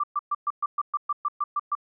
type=tone bursts; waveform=sine; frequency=1175 Hz; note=D6; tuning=1 cent sharp; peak=-22 dBFS; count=12; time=0-1.752 s; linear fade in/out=5 ms; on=36 ms; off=120 ms; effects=none